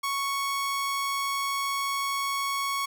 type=tone; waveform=sawtooth; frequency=1108.7 Hz; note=C#6; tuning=in tune; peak=-23 dBFS; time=0.03-2.86 s; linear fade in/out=10 ms; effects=none